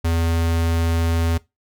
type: tone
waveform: square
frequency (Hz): 83.1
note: E2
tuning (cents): +15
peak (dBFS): -18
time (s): 0.04-1.38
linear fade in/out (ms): 10
effects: noise-tail reverb RT60 0.2 s tail -20 dB re dry

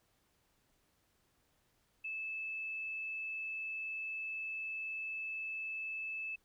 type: tone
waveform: sine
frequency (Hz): 2619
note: E7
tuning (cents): -12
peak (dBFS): -38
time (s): 2.04-6.36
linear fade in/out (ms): 10
effects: pink hiss -75 dBFS RMS until 6.44 s

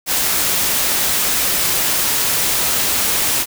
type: noise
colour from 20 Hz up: white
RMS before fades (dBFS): -17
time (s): 0.06-3.46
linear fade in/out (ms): 50
effects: none

